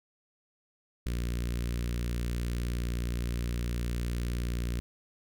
sawtooth tone with notch filter, 59.4 Hz, A#1, 33 cents sharp, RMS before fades -32 dBFS, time 1.06-4.8 s, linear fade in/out 0 ms, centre 810 Hz, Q 0.55, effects none

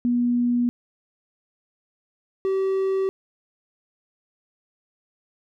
sine / triangle tone pair in turn, 242.1 / 384.3 Hz, B3 / G4, -34 / -34 cents, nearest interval minor sixth, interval 800 cents, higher second, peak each -18 dBFS, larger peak neither, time 0.05-0.69 / 2.45-3.09 s, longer neither, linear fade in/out 0 ms, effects none

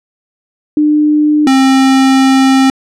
sine / square tone pair in turn, 300.5 / 266 Hz, D4 / C4, +40 / +29 cents, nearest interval major second, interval 211 cents, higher first, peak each -6 / -6 dBFS, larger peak neither, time 0.77-1.47 / 1.47-2.7 s, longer second, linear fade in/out 2 ms, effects low-pass 8000 Hz 12 dB/octave

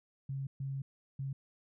sine tone bursts at uneven times, 136.2 Hz, C#3, 30 cents flat, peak -35 dBFS, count 3, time 0.29-0.47 / 0.6-0.82 / 1.19-1.33 s, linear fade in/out 5 ms, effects none

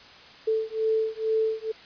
sine beating tone pair, 440 / 442.2 Hz, A4 / A4, 0 / +9 cents, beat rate 2.2 Hz, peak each -26 dBFS, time 0.47-1.72 s, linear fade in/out 10 ms, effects white hiss -48 dBFS RMS until 1.85 s + resampled to 11025 Hz

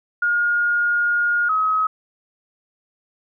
sine tone pair in turn, 1426 / 1273.8 Hz, F6 / D#6, +36 / +40 cents, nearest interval major second, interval 196 cents, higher first, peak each -16 / -16 dBFS, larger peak neither, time 0.22-1.49 / 1.49-1.87 s, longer first, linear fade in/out 5 ms, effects none

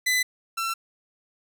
sawtooth tone pair in turn, 2006 / 1346.2 Hz, B6 / E6, +26 / +36 cents, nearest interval perfect fifth, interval 690 cents, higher first, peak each -17 / -22 dBFS, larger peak first, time 0.06-0.23 / 0.57-0.74 s, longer neither, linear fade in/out 10 ms, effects none

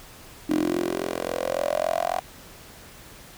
10% pulse tone with high-pass filter sweep, 43.65 Hz, F1, in tune, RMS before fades -26 dBFS, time 0.49-2.2 s, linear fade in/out 10 ms, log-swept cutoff 300 to 760 Hz, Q 7.6, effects pink hiss -46 dBFS RMS until 3.37 s

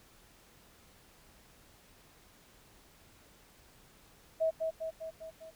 sine tone with echo, 644 Hz, E5, 41 cents flat, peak -26 dBFS, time 4.4-4.51 s, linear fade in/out 20 ms, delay 200 ms, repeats 5, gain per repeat -4 dB, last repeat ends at 5.51 s, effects pink hiss -61 dBFS RMS until 5.55 s

